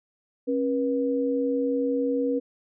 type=tone pair together; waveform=sine; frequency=272.1 / 483.1 Hz; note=C#4 / B4; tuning=-32 / -38 cents; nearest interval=minor seventh; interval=994 cents; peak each=-25 / -25 dBFS; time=0.47-2.4 s; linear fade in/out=20 ms; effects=none